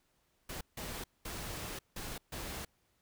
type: noise bursts at uneven times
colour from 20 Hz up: pink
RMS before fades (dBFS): -42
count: 5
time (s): 0.49-0.61 / 0.77-1.04 / 1.25-1.79 / 1.96-2.18 / 2.32-2.65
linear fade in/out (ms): 5
effects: pink hiss -75 dBFS RMS until 3.01 s